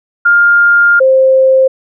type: tone pair in turn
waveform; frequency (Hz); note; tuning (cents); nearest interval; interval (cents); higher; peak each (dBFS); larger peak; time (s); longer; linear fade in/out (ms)
sine; 1406 / 526.7; F6 / C5; +11 / +11; octave + perfect fourth; 1700; first; -4; neither; 0.25-1 / 1-1.68; first; 10
effects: none